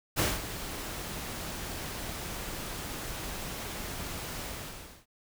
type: noise with ADSR envelope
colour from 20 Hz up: pink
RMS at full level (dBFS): -26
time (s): 0.16-5.06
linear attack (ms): 32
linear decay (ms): 200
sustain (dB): -12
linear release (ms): 590
effects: none